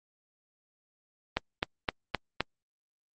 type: click train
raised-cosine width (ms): 0.3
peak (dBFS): -10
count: 5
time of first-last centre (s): 1.37-2.406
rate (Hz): 3.86
effects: Opus 32 kbps